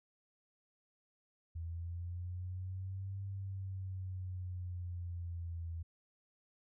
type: linear two-way sweep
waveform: sine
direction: up then down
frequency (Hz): 82.41 to 98.2 to 82.8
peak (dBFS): -39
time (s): 1.55-5.83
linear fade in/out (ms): 10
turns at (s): 3.23
effects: none